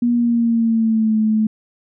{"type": "tone with pitch glide", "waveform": "sine", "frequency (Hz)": [239.5, 217.1], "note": ["A#3", "A3"], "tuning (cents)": [47, -23], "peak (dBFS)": -13, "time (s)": [0.02, 1.47], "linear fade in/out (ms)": 5, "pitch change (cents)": -170, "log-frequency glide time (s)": [0.13, 1.17], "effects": []}